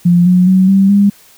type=tone with pitch steps; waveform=sine; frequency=174.61 / 180.98 / 187.58 / 194.41 / 201.5 Hz; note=F3 / F#3 / F#3 / G3 / G3; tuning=0 / -38 / +24 / -14 / +48 cents; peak=-5 dBFS; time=0.05-1.1 s; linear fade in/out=10 ms; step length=210 ms; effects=white hiss -44 dBFS RMS until 1.37 s